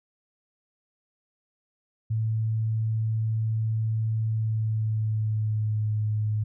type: tone with pitch glide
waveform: sine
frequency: 110.7 to 106.99 Hz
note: A2 to A2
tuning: +11 to -48 cents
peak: -23 dBFS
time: 2.1-6.44 s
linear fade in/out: 10 ms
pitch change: -59 cents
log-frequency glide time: 4.24-5.94 s
effects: none